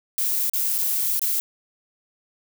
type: noise with dropouts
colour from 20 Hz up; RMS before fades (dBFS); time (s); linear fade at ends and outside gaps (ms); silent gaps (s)
violet; -23; 0.18-1.4; 0; 0.497-0.535 / 0.781-0.786 / 1.194-1.217
effects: none